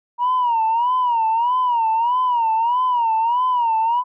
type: tone with vibrato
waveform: sine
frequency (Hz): 948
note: A#5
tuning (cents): +29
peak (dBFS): -14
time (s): 0.18-4.04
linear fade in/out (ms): 50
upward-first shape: sine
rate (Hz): 1.6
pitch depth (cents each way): 120
effects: tanh soft clip ceiling -12 dBFS